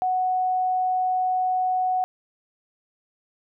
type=tone; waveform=sine; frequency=740 Hz; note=F#5; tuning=in tune; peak=-20 dBFS; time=0.02-2.04 s; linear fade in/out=0 ms; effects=none